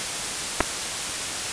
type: clicks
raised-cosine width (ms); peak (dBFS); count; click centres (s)
0.5; -3; 2; 0.605 / 0.608
effects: white hiss -28 dBFS RMS until 1.52 s + resampled to 22050 Hz